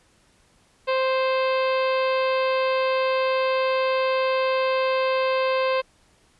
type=harmonic tone; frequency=523.3 Hz; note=C5; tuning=in tune; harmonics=1 / 2 / 3 / 4 / 5 / 6 / 7 / 8 / 9; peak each=-21 / -26 / -34 / -35 / -32 / -39 / -41 / -41 / -43 dBFS; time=0.87-5.82 s; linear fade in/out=20 ms; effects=pink hiss -60 dBFS RMS until 6.39 s + resampled to 24000 Hz